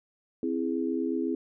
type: chord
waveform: sine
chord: C augmented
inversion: none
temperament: equal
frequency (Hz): 261.6 / 329.6 / 415.3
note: C4 / E4 / G#4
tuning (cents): 0 / 0 / 0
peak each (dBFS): -30 / -30 / -33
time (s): 0.43-1.35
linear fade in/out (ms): 2
effects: none